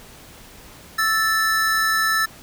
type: tone pair together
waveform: square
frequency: 1318.5 / 1758.8 Hz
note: E6 / A6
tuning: 0 / -1 cents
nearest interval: perfect fourth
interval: 499 cents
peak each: -22 / -20 dBFS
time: 0.98-2.26 s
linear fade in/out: 10 ms
effects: pink hiss -44 dBFS RMS until 2.42 s